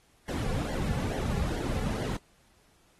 brown noise with flanger, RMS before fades -31 dBFS, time 0.28-2.17 s, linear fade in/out 5 ms, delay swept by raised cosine 0.78 to 3.28 ms, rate 2.3 Hz, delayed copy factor -0.75, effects pink hiss -65 dBFS RMS until 2.99 s + AAC 32 kbps

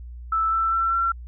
sine tone with pitch steps, 1318.5 / 1331.5 / 1344.7 / 1357.9 Hz, E6 / E6 / E6 / F6, 0 / +17 / +34 / -49 cents, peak -19 dBFS, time 0.32-1.12 s, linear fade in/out 5 ms, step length 200 ms, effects added 60 Hz sine -35 dBFS peak until 1.27 s

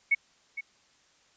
sine tone with echo, 2211 Hz, C#7, 5 cents flat, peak -19 dBFS, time 0.11-0.15 s, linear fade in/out 10 ms, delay 460 ms, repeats 1, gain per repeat -13 dB, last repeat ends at 0.61 s, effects white hiss -64 dBFS RMS until 1.36 s + resampled to 16000 Hz

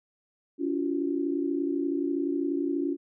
sine tone cluster, 283.1 / 339.8 / 371.8 Hz, C#4 / F4 / F#4, +37 / -47 / +8 cents, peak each -28 / -30 / -34 dBFS, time 0.58-2.97 s, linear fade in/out 50 ms, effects none

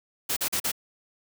white noise bursts, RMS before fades -27 dBFS, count 4, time 0.29-0.718 s, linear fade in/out 10 ms, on 77 ms, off 40 ms, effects none

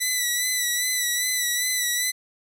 10% pulse tone with vibrato, 1975.5 Hz, B6, in tune, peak -13 dBFS, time 0-2.12 s, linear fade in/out 20 ms, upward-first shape sine, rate 2.5 Hz, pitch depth 40 cents each way, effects none

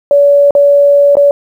sine tone with dropouts, 570 Hz, C#5, 48 cents sharp, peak -3 dBFS, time 0.11-1.31 s, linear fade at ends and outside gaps 1 ms, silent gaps 0.508-0.551 / 1.154-1.169 s, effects 7-bit

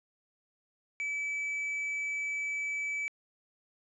triangle tone, 2300 Hz, D7, 37 cents flat, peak -30 dBFS, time 1-3.08 s, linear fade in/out 0 ms, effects resampled to 22050 Hz

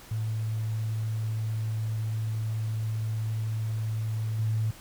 sine tone with level steps, 110 Hz, A2, in tune, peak -27 / -24 dBFS, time 0.11-4.71 s, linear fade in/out 5 ms, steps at 4.39 s, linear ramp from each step 2 ms, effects pink hiss -49 dBFS RMS until 4.8 s

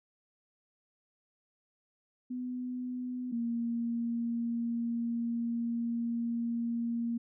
sine tone pair in turn, 249.9 / 233.9 Hz, B3 / A#3, +21 / +6 cents, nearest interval minor second, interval 115 cents, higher first, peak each -34 / -30 dBFS, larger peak second, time 2.3-3.32 / 3.32-7.18 s, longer second, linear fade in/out 10 ms, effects none

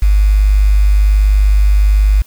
sine tone with quantisation, 50.6 Hz, G#1, 44 cents flat, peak -6 dBFS, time 0.02-2.22 s, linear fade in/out 5 ms, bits 5, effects white hiss -47 dBFS RMS until 2.26 s

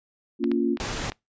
sine chord, Bb minor, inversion none, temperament just, 233.1 / 279.7 / 349.6 Hz, Bb3 / Db4 / F4, 0 / +16 / +2 cents, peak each -25 dBFS, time 0.39-0.78 s, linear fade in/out 50 ms
clicks, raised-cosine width 0.3 ms, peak -19 dBFS, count 5, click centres 0.441 / 0.516 / 0.772 / 1.045 / 1.12 s
pink noise, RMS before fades -30 dBFS, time 0.8-1.1 s, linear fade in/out 0 ms
effects noise-tail reverb RT60 0.2 s tail -25 dB re dry + resampled to 16000 Hz

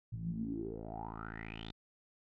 10% pulse tone with low-pass filter sweep, 55 Hz, A1, in tune, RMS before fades -42 dBFS, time 0.12-1.72 s, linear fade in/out 10 ms, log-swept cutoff 120 to 3900 Hz, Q 9.4, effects none

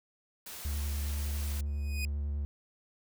white noise, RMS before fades -44 dBFS, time 0.46-1.61 s, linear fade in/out 5 ms
triangle tone with vibrato, 72.2 Hz, D2, 29 cents flat, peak -29 dBFS, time 0.65-2.45 s, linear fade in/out 0 ms, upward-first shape triangle, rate 10 Hz, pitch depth 26 cents each way
sawtooth tone with exponential growth, 2489 Hz, D#7, in tune, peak -30 dBFS, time 1.66-2.05 s, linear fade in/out 1 ms, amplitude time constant 83 ms
effects none

